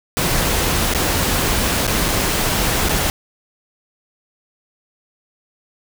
pink noise with dropouts, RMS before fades -18 dBFS, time 0.17-3.1 s, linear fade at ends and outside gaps 0 ms, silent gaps 0.937-0.948 / 1.868-1.877 / 2.083-2.087 / 2.887-2.893 s, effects none

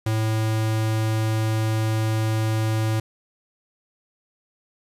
square tone, 110 Hz, A2, in tune, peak -21 dBFS, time 0.06-3 s, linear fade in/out 5 ms, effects resampled to 32000 Hz + 8-bit

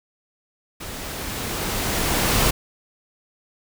pink noise with level ramp, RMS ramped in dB -34 to -18 dBFS, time 0.8-2.51 s, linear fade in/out 10 ms, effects none

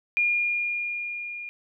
sine tone with level ramp, 2420 Hz, D#7, 49 cents flat, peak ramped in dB -19 to -34 dBFS, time 0.17-1.49 s, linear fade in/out 0 ms, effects none

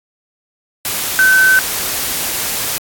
sine tone in noise, 1529 Hz, G6, 44 cents flat, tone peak -7 dBFS, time 1.19-1.59 s, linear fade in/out 0 ms, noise white, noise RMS -19 dBFS, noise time 0.85-2.78 s, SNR +9 dB, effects AAC 64 kbps

